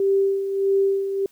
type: tone with tremolo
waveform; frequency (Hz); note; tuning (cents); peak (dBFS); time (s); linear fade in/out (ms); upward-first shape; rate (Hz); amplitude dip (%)
sine; 392; G4; 0; -15; 0-1.26; 2; sine; 1.6; 60
effects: white hiss -59 dBFS RMS until 1.31 s